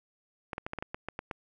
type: clicks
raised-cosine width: 0.5 ms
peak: -20 dBFS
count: 10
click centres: 0.532 / 0.581 / 0.665 / 0.734 / 0.787 / 0.825 / 0.945 / 1.086 / 1.191 / 1.312 s
effects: none